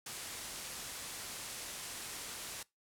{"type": "low-pass noise", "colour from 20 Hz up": "white", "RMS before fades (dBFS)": -45, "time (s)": [0.06, 2.63], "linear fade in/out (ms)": 5, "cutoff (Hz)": 11000, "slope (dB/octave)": 24, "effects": ["noise-tail reverb RT60 0.2 s tail -22 dB re dry"]}